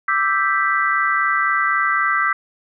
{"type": "chord", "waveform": "sine", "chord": "E minor seventh", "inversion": "third", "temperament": "equal", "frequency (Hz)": [1174.7, 1318.5, 1568, 1975.5], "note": ["D6", "E6", "G6", "B6"], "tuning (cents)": [0, 0, 0, 0], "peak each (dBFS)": -21, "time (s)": [0.08, 2.33], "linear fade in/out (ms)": 5, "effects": []}